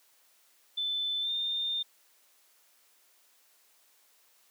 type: tone with pitch glide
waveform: sine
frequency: 3520 to 3619 Hz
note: A7 to A7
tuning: 0 to +48 cents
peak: -29 dBFS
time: 0.77-1.83 s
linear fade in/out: 10 ms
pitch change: +48 cents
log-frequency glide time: 1.21-1.31 s
effects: white hiss -65 dBFS RMS until 4.5 s + high-pass 400 Hz 12 dB/octave